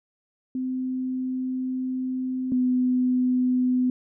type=tone pair in turn; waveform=sine; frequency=257.2 / 252.2 Hz; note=C4 / B3; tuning=-30 / +36 cents; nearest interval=unison; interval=34 cents; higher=first; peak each=-25 / -19 dBFS; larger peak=second; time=0.55-2.52 / 2.52-3.9 s; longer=first; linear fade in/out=2 ms; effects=none